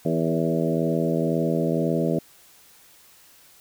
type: harmonic tone with a mistuned harmonic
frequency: 82 Hz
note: E2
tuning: 9 cents flat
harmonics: 2 / 3 / 4 / 5 / 6 / 7 / 8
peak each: -25 / -27 / -28 / -29 / -30 / -30 / -31 dBFS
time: 0.05-2.19 s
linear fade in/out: 5 ms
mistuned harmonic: 6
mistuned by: -19 cents
effects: white hiss -53 dBFS RMS until 3.6 s